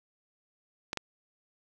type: clicks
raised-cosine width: 0.2 ms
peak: -15 dBFS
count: 2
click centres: 0.931 / 0.973 s
effects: none